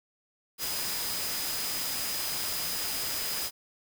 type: tone in noise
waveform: sine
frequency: 4978 Hz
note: D#8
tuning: in tune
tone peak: -37 dBFS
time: 0.58-3.51 s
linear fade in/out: 50 ms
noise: white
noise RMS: -33 dBFS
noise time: 0.58-3.51 s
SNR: -7 dB
effects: none